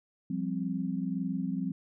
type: chord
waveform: sine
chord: F suspended second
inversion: none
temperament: just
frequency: 174.61 / 196.44 / 261.9 Hz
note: F3 / G3 / C4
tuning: 0 / +4 / +2 cents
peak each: -34 dBFS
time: 0.3-1.72 s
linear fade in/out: 5 ms
effects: none